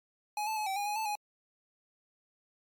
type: tone with pitch steps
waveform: square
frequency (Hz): 839 / 874 / 852 / 771 / 817 / 833 / 877 / 832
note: G#5 / A5 / G#5 / G5 / G#5 / G#5 / A5 / G#5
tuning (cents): +17 / -12 / +44 / -29 / -29 / +5 / -6 / +3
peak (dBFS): -32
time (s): 0.37-1.154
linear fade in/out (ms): 2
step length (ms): 98
effects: MP3 96 kbps